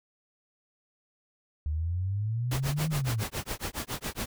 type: exponential two-way sweep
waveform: sine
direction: up then down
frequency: 73.42 to 160 to 103.2 Hz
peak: -27 dBFS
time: 1.66-3.23 s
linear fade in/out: 0 ms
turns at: 2.89 s
type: noise with tremolo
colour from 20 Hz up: pink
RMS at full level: -32 dBFS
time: 2.51-4.26 s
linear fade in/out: 5 ms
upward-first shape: sine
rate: 7.2 Hz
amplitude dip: 100%
effects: none